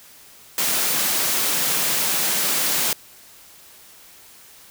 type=high-pass noise; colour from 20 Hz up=white; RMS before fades=-21 dBFS; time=0.58-2.93 s; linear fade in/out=2 ms; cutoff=130 Hz; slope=48 dB/octave; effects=white hiss -47 dBFS RMS until 4.7 s